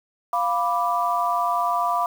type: chord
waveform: sine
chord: B diminished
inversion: second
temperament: equal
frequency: 698.5 / 987.8 / 1174.7 Hz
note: F5 / B5 / D6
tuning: 0 / 0 / 0 cents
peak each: -24 dBFS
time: 0.33-2.06 s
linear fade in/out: 2 ms
effects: 7-bit